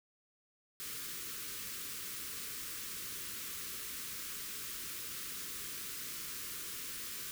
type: band-stop noise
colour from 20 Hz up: white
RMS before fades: -43 dBFS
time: 0.8-7.31 s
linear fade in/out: 0 ms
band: 490 to 1100 Hz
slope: 48 dB/octave
effects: none